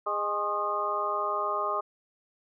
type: harmonic tone with a mistuned harmonic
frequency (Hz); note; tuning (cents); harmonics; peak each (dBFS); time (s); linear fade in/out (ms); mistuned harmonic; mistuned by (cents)
205.5; G#3; -18; 2 / 3 / 4 / 5 / 6; -36 / -34 / -37 / -32 / -30; 0.06-1.81; 10; 5; +64
effects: none

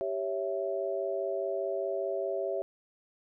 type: chord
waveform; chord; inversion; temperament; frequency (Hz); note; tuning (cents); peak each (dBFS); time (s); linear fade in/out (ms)
sine; C# diminished; second; equal; 392 / 554.4 / 659.3; G4 / C#5 / E5; 0 / 0 / 0; -34; 0.01-2.62; 0
effects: none

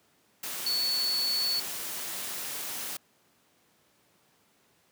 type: tone in noise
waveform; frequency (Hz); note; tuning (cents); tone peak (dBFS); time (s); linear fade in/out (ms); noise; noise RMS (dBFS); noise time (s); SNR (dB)
sine; 4435; C#8; 0; -26; 0.66-1.6; 5; white; -36; 0.43-2.97; +7
effects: pink hiss -66 dBFS RMS until 4.91 s + high-pass 150 Hz 12 dB/octave

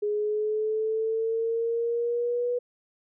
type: exponential sweep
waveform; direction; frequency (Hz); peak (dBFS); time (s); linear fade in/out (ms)
sine; up; 415.3 to 489.9; -24; 0.02-2.59; 10
effects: none

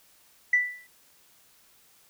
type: tone with exponential decay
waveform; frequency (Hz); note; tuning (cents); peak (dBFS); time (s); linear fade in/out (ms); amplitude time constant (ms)
sine; 1975.5; B6; 0; -15; 0.53-0.87; 5; 73
effects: tanh soft clip ceiling -11 dBFS + white hiss -60 dBFS RMS until 2.09 s

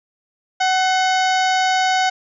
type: harmonic tone with a mistuned harmonic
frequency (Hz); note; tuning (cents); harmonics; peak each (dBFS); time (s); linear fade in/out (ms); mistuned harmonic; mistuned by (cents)
750; F#5; +23; 1 / 2 / 3 / 4 / 5 / 6 / 7 / 8 / 9; -16 / -22 / -26 / -28 / -30 / -32 / -33 / -34 / -35; 0.6-2.1; 10; 3; -73
effects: none

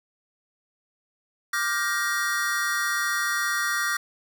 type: chord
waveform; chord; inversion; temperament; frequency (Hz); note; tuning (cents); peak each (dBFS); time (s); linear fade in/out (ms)
square; G minor seventh; second; just; 1176 / 1411.2 / 1568 / 1881.6; D6 / F6 / G6 / Bb6; +2 / +18 / 0 / +16; -31 / -30 / -32 / -28; 1.53-3.97; 5
effects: none

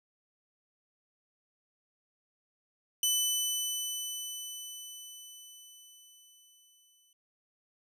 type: tone with exponential decay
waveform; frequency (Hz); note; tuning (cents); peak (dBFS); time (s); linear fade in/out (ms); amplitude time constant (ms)
15% pulse; 3000; F#7; +23; -18; 3.03-7.13; 2; 890
effects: none

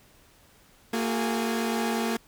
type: tone cluster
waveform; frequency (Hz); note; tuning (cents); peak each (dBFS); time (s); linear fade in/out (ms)
sawtooth; 229 / 361.3 / 414.3 / 827; A#3 / F#4 / G#4 / G#5; -31 / -41 / -4 / -8; -23 / -30 / -31 / -32; 0.93-2.17; 5
effects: pink hiss -58 dBFS RMS until 2.27 s

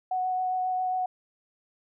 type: tone with vibrato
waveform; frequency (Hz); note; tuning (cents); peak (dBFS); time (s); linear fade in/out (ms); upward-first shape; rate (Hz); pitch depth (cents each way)
sine; 740; F#5; 0; -25; 0.11-1.06; 5; sine; 7.4; 10
effects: none

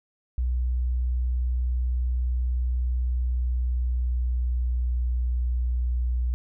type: tone with pitch glide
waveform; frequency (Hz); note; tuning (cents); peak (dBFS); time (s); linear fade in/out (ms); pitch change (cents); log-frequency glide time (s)
sine; 61.74 to 61.03; B1 to B1; 0 to -20; -22; 0.38-6.34; 0; -20; 3.06-5
effects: none

